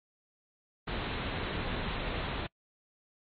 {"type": "low-pass noise", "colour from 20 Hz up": "pink", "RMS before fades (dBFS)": -35, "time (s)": [0.87, 2.47], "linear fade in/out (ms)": 10, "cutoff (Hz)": 4000, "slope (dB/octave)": 96, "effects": ["noise-tail reverb RT60 0.1 s tail -26 dB re dry", "MP3 32 kbps"]}